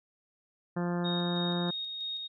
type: harmonic tone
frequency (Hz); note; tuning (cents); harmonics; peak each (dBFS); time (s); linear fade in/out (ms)
174.8; F3; +2; 1 / 2 / 3 / 4 / 5 / 6 / 7 / 8 / 9 / 10; -30 / -36 / -40 / -42 / -44 / -46 / -47 / -48 / -49 / -50; 0.76-1.71; 10
type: tone with tremolo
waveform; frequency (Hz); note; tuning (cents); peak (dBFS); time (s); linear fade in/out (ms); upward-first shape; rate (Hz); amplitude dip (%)
sine; 3729; A#7; 0; -33; 1.04-2.28; 20; square; 3.1; 30
effects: none